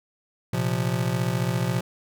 square chord, Bb suspended second, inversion none, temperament just, 116.54 / 131.11 / 174.81 Hz, Bb2 / C3 / F3, 0 / +4 / +2 cents, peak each -28 dBFS, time 0.53-1.81 s, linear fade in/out 5 ms, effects none

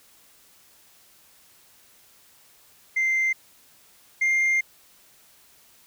sine tone pair in turn, 2086 / 2109 Hz, C7 / C7, -6 / +13 cents, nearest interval unison, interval 19 cents, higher second, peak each -18 / -16 dBFS, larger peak second, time 2.96-3.33 / 4.21-4.61 s, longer second, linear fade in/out 10 ms, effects tanh soft clip ceiling -18 dBFS + white hiss -56 dBFS RMS until 5.86 s

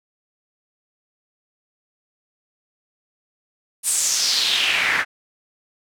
pink noise with band-pass filter sweep, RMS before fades -20 dBFS, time 3.83-5.05 s, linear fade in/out 50 ms, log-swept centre 9500 to 1600 Hz, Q 3.6, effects none

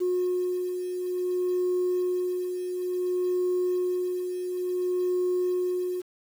sine beating tone pair, 361.4 / 361.97 Hz, F#4 / F#4, -41 / -38 cents, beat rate 0.57 Hz, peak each -32 / -24 dBFS, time 0-6.02 s, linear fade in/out 20 ms, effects tanh soft clip ceiling -20 dBFS + 8-bit

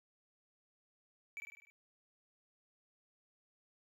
triangle tone with echo, 2309 Hz, D7, 30 cents flat, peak -40 dBFS, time 1.37-1.4 s, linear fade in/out 0 ms, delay 50 ms, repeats 6, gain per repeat -4 dB, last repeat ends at 1.7 s, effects none

